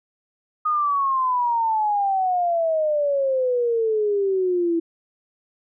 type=exponential sweep; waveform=sine; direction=down; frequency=1245 to 329.6 Hz; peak=-18 dBFS; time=0.65-4.8 s; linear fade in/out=10 ms; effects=none